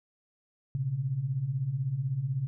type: beating tone pair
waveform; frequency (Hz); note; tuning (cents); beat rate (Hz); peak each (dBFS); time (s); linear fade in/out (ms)
sine; 120.5 / 136.5; B2 / C#3; -42 / -26; 16; -34 / -29; 0.75-2.47; 0
effects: none